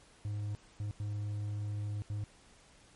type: tone bursts at uneven times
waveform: triangle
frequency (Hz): 103.83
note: G#2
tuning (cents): 0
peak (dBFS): -32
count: 4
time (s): 0.25-0.55 / 0.8-0.91 / 1-2.02 / 2.1-2.24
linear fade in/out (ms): 0
effects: pink hiss -61 dBFS RMS until 2.95 s + MP3 48 kbps